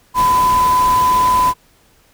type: tone in noise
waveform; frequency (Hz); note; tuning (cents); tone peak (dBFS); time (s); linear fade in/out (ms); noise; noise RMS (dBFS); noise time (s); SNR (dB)
sine; 1005; B5; +30; -10; 0.14-1.54; 50; pink; -25; 0.14-1.54; +12
effects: pink hiss -53 dBFS RMS until 2.13 s